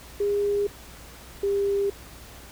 sine tone pair in turn, 407.1 / 399.6 Hz, G#4 / G4, -35 / +33 cents, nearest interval unison, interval 32 cents, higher first, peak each -21 dBFS, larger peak neither, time 0.2-0.67 / 1.43-1.9 s, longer neither, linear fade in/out 5 ms, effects added 60 Hz sine -48 dBFS peak until 2.51 s + pink hiss -46 dBFS RMS until 2.51 s

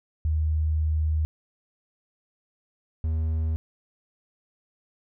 sine / triangle tone pair in turn, 77.78 / 79.64 Hz, D#2 / D#2, 0 / +41 cents, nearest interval unison, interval 41 cents, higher second, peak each -21 dBFS, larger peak neither, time 0.25-1.25 / 3.04-3.56 s, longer first, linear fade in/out 0 ms, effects none

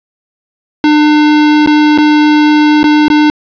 square tone with dropouts, 300.7 Hz, D4, 41 cents sharp, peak -5 dBFS, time 0.84-3.3 s, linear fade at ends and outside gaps 1 ms, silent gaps 1.662-1.673 / 1.977-1.984 / 2.831-2.841 / 3.082-3.101 s, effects resampled to 11025 Hz + 7-bit

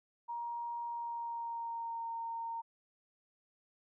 sine tone with pitch glide, 943 to 919.9 Hz, A#5 to A#5, +20 to -23 cents, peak -37 dBFS, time 0.28-2.62 s, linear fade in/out 20 ms, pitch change -43 cents, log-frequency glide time 0.84-2.09 s, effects none

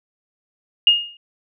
sine tone with exponential decay, 2846 Hz, F7, 32 cents sharp, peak -6 dBFS, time 0.87-1.17 s, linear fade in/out 2 ms, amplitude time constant 65 ms, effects none

